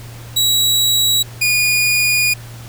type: tone pair in turn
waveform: sawtooth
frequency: 3883 / 2446 Hz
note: B7 / D#7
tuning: -30 / -30 cents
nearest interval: minor sixth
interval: 800 cents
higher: first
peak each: -9 dBFS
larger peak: neither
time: 0.36-1.23 / 1.41-2.34 s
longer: second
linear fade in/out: 10 ms
effects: added 117 Hz sine -32 dBFS peak until 2.68 s + pink hiss -39 dBFS RMS until 2.68 s